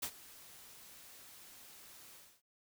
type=noise with ADSR envelope; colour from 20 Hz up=white; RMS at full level=-37 dBFS; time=0.02-2.42 s; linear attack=12 ms; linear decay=69 ms; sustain=-19 dB; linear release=280 ms; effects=none